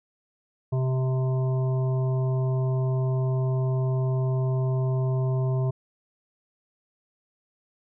harmonic tone, 130 Hz, C3, 11 cents flat, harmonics 1 / 3 / 5 / 7 / 8, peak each -22 / -33 / -36 / -44 / -44 dBFS, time 0.72-5.71 s, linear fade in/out 10 ms, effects none

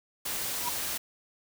white noise, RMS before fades -33 dBFS, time 0.25-0.98 s, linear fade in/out 10 ms
sine tone with exponential growth, 966 Hz, B5, 39 cents flat, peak -27 dBFS, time 0.57-0.69 s, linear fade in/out 5 ms, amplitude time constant 26 ms
effects none

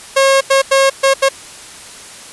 sawtooth tone bursts at uneven times, 542 Hz, C#5, 39 cents flat, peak -4 dBFS, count 5, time 0.16-0.41 / 0.5-0.62 / 0.71-0.9 / 1.03-1.14 / 1.22-1.29 s, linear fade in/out 10 ms, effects white hiss -34 dBFS RMS until 2.32 s + resampled to 24000 Hz

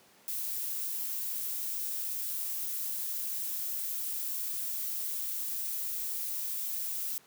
violet noise, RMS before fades -35 dBFS, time 0.28-7.18 s, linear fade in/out 0 ms, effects pink hiss -60 dBFS RMS until 7.26 s + high-pass 200 Hz 12 dB/octave

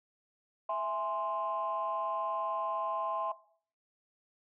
sine chord, E augmented, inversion none, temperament equal, 659.3 / 830.6 / 1046.5 Hz, E5 / G#5 / B#5, 0 / 0 / 0 cents, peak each -34 / -37 / -33 dBFS, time 0.69-3.32 s, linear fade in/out 5 ms, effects noise-tail reverb RT60 0.5 s tail -17 dB re dry + tanh soft clip ceiling -24 dBFS

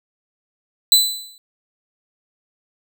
sawtooth tone with exponential decay, 4000 Hz, B7, 21 cents sharp, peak -4 dBFS, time 0.92-1.38 s, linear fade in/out 1 ms, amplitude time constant 99 ms, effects none

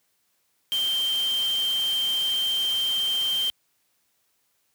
sine tone in noise, 3143 Hz, G7, 4 cents sharp, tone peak -22 dBFS, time 0.72-3.5 s, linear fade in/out 0 ms, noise white, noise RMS -37 dBFS, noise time 0.72-3.5 s, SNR +12 dB, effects white hiss -70 dBFS RMS until 4.74 s + high-pass 60 Hz 12 dB/octave

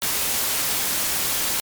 white noise, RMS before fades -23 dBFS, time 0.02-1.6 s, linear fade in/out 0 ms, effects MP3 96 kbps

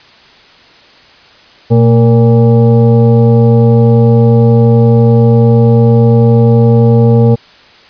sine tone with frequency modulation, 119.1 Hz, A#2, 38 cents sharp, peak -3 dBFS, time 1.7-7.36 s, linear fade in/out 20 ms, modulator 347 Hz, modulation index 1, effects white hiss -40 dBFS RMS until 7.89 s + resampled to 11025 Hz

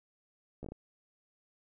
slowing click train, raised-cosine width 2 ms, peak -30 dBFS, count 5, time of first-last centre 0.63-0.72 s, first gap 14 ms, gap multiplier 1.33, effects none

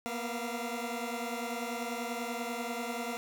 15% pulse tone cluster, 235.2 / 245.4 / 689 Hz, A#3 / B3 / F5, +16 / -11 / -24 cents, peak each -31 / -34 / -34 dBFS, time 0.06-3.17 s, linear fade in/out 0 ms, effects none

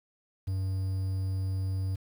triangle tone, 95 Hz, F#2, 46 cents sharp, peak -26 dBFS, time 0.47-1.96 s, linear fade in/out 10 ms, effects 9-bit

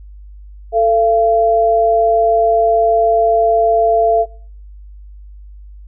sine tone pair together, 443.3 / 682 Hz, A4 / F5, +13 / -41 cents, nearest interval perfect fifth, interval 746 cents, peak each -14 / -11 dBFS, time 0.72-4.26 s, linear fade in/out 50 ms, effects noise-tail reverb RT60 0.5 s tail -21 dB re dry + added 50 Hz sine -33 dBFS peak until 5.87 s

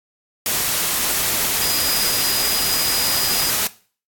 sine tone in noise, 4940 Hz, D#8, 13 cents flat, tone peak -22 dBFS, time 1.62-3.5 s, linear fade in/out 0 ms, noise white, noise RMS -20 dBFS, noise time 0.46-3.67 s, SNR -5 dB, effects noise-tail reverb RT60 0.4 s tail -18 dB re dry + AAC 64 kbps

